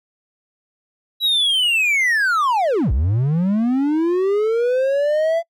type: linear two-way sweep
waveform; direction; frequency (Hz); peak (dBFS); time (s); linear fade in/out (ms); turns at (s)
triangle; down then up; 3932 to 55 to 677; -13; 1.2-5.43; 50; 2.92
effects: noise-tail reverb RT60 0.1 s tail -26 dB re dry